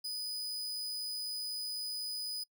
40% pulse tone, 4978 Hz, D#8, in tune, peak -35 dBFS, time 0.04-2.44 s, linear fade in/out 10 ms, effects noise-tail reverb RT60 0.1 s tail -26 dB re dry

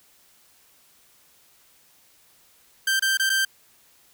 sawtooth tone with dropouts, 1568 Hz, G6, in tune, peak -16 dBFS, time 2.87-3.45 s, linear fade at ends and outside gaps 5 ms, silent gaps 2.996-3.022 / 3.173-3.196 / 3.295-3.299 s, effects white hiss -58 dBFS RMS until 4.13 s

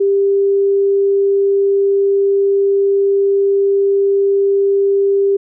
sine tone, 396.3 Hz, G4, 19 cents sharp, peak -10 dBFS, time 0-5.37 s, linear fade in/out 10 ms, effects none

